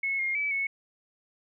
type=tone with pitch steps; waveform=sine; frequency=2190 / 2131 / 2298 / 2203 Hz; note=C#7 / C7 / D7 / C#7; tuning=-22 / +31 / -38 / -11 cents; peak=-26 dBFS; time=0.03-0.67 s; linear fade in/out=5 ms; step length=160 ms; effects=none